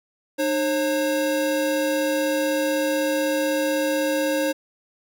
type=tone pair together; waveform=square; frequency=304 / 540 Hz; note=D#4 / C#5; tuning=-40 / -45 cents; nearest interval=minor seventh; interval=995 cents; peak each=-25 / -23 dBFS; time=0.38-4.53 s; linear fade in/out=20 ms; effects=none